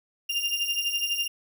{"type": "beating tone pair", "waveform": "35% pulse", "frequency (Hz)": [2794, 2806], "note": ["F7", "F7"], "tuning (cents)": [0, 8], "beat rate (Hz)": 12, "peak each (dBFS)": -27, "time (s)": [0.29, 1.28], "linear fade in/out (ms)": 10, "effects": []}